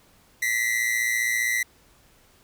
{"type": "tone pair together", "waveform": "45% pulse", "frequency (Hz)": [1934.9, 2050], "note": ["B6", "C7"], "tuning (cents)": [-36, -36], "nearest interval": "minor second", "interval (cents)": 100, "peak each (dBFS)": -25, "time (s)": [0.42, 1.63], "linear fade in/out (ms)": 5, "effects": ["pink hiss -58 dBFS RMS until 2.43 s"]}